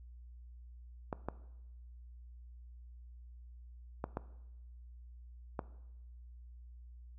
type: clicks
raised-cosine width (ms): 1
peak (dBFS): -22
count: 5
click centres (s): 1.128 / 1.286 / 4.041 / 4.171 / 5.592
effects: noise-tail reverb RT60 0.9 s tail -17 dB re dry + added 60 Hz sine -50 dBFS peak until 7.18 s